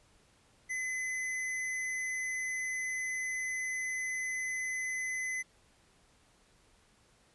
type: tone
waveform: square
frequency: 2028 Hz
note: B6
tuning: 45 cents sharp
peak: -34 dBFS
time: 0.69-5.43 s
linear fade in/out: 20 ms
effects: pink hiss -66 dBFS RMS until 7.34 s + resampled to 24000 Hz